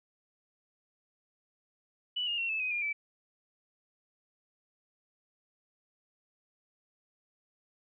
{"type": "tone with pitch steps", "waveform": "sine", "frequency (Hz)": [2960, 2841, 2727, 2617, 2512, 2411, 2314], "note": ["F#7", "F7", "F7", "E7", "D#7", "D7", "D7"], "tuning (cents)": [0, 29, -42, -13, 16, 45, -26], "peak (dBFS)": -30, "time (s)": [2.16, 2.93], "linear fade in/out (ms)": 10, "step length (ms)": 110, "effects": []}